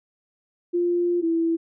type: tone pair in turn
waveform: sine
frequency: 349.2 / 330.8 Hz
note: F4 / E4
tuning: 0 / +6 cents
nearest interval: minor second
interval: 94 cents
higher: first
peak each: -19 dBFS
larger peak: neither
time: 0.73-1.22 / 1.22-1.57 s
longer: first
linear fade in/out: 20 ms
effects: none